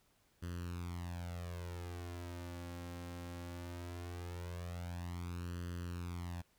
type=tone with flanger; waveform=sawtooth; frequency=87.31 Hz; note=F2; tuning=in tune; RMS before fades=-44 dBFS; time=0.42-6.42 s; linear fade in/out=10 ms; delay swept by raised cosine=0.65 to 3.75 ms; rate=0.19 Hz; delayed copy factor=+0.8; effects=pink hiss -73 dBFS RMS until 6.58 s